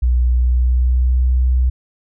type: tone with pitch glide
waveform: sine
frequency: 61.2 to 62.99 Hz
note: B1 to B1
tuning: -15 to +35 cents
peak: -11 dBFS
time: 0.02-1.7 s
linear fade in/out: 10 ms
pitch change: +50 cents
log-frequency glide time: 0.31-1.21 s
effects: none